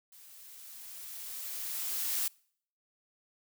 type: noise with level ramp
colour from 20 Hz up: blue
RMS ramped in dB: -55 to -31 dBFS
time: 0.12-2.28 s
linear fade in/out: 5 ms
effects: noise-tail reverb RT60 0.6 s tail -26 dB re dry